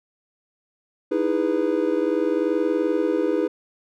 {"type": "chord", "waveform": "triangle", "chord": "E major seventh", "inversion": "third", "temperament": "just", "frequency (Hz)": [309, 329.6, 412, 494.4], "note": ["D#4", "E4", "G#4", "B4"], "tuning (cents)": [-12, 0, -14, 2], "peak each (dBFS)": -23, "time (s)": [1.11, 3.48], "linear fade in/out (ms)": 10, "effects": []}